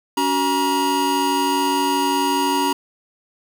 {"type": "tone cluster", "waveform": "square", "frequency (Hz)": [282.3, 374.6, 952], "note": ["C#4", "F#4", "A#5"], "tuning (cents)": [32, 21, 36], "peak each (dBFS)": [-23, -26, -20], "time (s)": [0.17, 2.73], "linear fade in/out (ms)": 5, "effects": []}